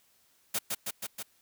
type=noise with echo; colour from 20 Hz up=white; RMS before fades=-30 dBFS; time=0.54-0.59 s; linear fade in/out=10 ms; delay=160 ms; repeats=4; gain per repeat=-2 dB; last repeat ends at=1.23 s; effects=white hiss -67 dBFS RMS until 1.41 s